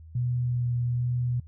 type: tone with vibrato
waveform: sine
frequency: 122.3 Hz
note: B2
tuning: 16 cents flat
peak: -24 dBFS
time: 0.15-1.4 s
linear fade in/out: 5 ms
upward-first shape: sine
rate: 1.2 Hz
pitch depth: 14 cents each way
effects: noise-tail reverb RT60 0.1 s tail -25 dB re dry + added 80 Hz sine -44 dBFS peak until 1.47 s